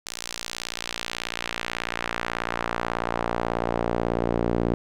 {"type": "tone with band-pass filter sweep", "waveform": "sawtooth", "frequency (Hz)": 58.27, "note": "A#1", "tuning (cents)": 0, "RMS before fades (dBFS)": -28, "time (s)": [0.06, 4.74], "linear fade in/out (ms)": 0, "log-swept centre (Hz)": [6400, 360], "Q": 1, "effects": []}